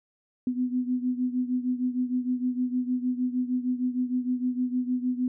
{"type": "beating tone pair", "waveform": "sine", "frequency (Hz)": [249.1, 255.6], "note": ["B3", "C4"], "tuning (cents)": [15, -40], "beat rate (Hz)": 6.5, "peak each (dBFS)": [-26, -30], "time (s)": [0.47, 5.28], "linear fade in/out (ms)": 2, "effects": []}